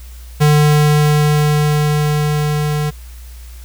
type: tone with level ramp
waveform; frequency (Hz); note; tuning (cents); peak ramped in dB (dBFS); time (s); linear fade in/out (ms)
square; 149.5; D3; +31; -8 to -16; 0.4-2.91; 20
effects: added 60 Hz sine -31 dBFS peak until 3.64 s + white hiss -44 dBFS RMS until 3.64 s